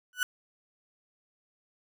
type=tone with exponential growth; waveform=35% pulse; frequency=1484 Hz; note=F#6; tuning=5 cents sharp; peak=-19 dBFS; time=0.13-0.23 s; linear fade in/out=1 ms; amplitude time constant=20 ms; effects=none